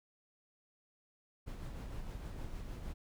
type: noise with tremolo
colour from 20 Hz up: brown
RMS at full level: -42 dBFS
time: 1.46-2.94 s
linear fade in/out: 20 ms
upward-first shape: sine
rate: 6.5 Hz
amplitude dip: 35%
effects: none